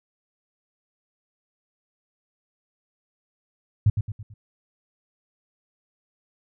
sine tone with echo, 105.3 Hz, G#2, 24 cents sharp, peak -13 dBFS, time 3.86-3.9 s, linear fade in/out 5 ms, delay 110 ms, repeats 4, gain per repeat -7 dB, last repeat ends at 4.34 s, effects none

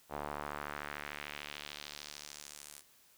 sawtooth tone with band-pass filter sweep, 73.42 Hz, D2, in tune, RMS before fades -45 dBFS, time 0.09-2.83 s, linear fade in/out 50 ms, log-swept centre 800 to 10000 Hz, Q 1.5, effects white hiss -65 dBFS RMS until 3.17 s

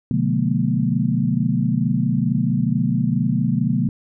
sine tone cluster, 125.6 / 147.8 / 179.5 / 214.3 / 238.8 Hz, B2 / D3 / F3 / A3 / A#3, +30 / +11 / +48 / -45 / +42 cents, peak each -23 dBFS, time 0.11-3.89 s, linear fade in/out 2 ms, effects none

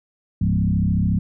sine tone with frequency modulation, 138.59 Hz, C#3, in tune, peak -16 dBFS, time 0.41-1.19 s, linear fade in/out 5 ms, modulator 33.9 Hz, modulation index 2.3, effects none

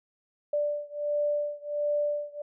sine beating tone pair, 587.3 / 588.7 Hz, D5 / D5, 0 / +4 cents, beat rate 1.4 Hz, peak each -29 / -30 dBFS, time 0.53-2.42 s, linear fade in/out 5 ms, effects none

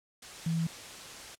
sine tone in noise, 164.81 Hz, E3, in tune, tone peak -27 dBFS, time 0.46-0.67 s, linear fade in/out 5 ms, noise white, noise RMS -45 dBFS, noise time 0.22-1.35 s, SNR +15 dB, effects low-pass 8000 Hz 12 dB/octave + AAC 64 kbps

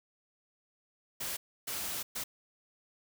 white noise bursts at uneven times, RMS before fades -37 dBFS, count 3, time 1.2-1.37 / 1.67-2.03 / 2.15-2.24 s, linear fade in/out 10 ms, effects none

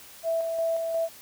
sine tone with tremolo, 659.3 Hz, E5, in tune, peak -23 dBFS, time 0.23-1.09 s, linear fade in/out 50 ms, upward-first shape square, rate 2.8 Hz, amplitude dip 35%, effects white hiss -48 dBFS RMS until 1.21 s

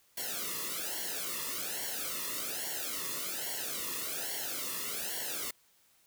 white noise with flanger, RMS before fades -37 dBFS, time 0.17-5.51 s, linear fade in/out 5 ms, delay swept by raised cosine 0.8 to 1.32 ms, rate 1.2 Hz, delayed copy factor -1, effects white hiss -67 dBFS RMS until 6.06 s

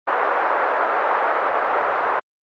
white band-pass noise, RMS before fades -19 dBFS, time 0.07-2.2 s, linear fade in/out 10 ms, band 470 to 1400 Hz, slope 24 dB/octave, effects Opus 24 kbps

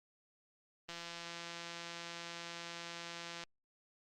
click train, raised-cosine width 0.2 ms, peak -28 dBFS, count 434, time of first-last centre 0.89-3.437 s, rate 170 Hz, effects Opus 32 kbps

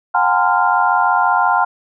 sine tone cluster, 723 / 809 / 904 / 1031 / 1395 Hz, F#5 / G#5 / A5 / C6 / F6, -40 / -46 / +47 / -26 / -2 cents, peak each -18 dBFS, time 0.14-1.65 s, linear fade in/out 10 ms, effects none

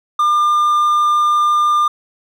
triangle tone, 1201 Hz, D6, 38 cents sharp, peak -9 dBFS, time 0.19-1.88 s, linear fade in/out 5 ms, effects none

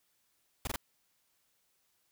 pink noise bursts, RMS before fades -35 dBFS, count 3, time 0.65-0.76 s, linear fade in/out 2 ms, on 22 ms, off 22 ms, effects white hiss -75 dBFS RMS until 2.11 s

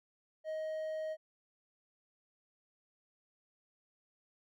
triangle tone with hard clipping, 628 Hz, D#5, 16 cents sharp, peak -37 dBFS, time 0.44-1.17 s, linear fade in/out 50 ms, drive 6 dB, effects none

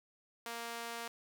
sawtooth tone with high-pass filter, 233.1 Hz, A#3, in tune, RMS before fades -43 dBFS, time 0.46-1.08 s, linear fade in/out 2 ms, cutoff 690 Hz, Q 0.7, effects none

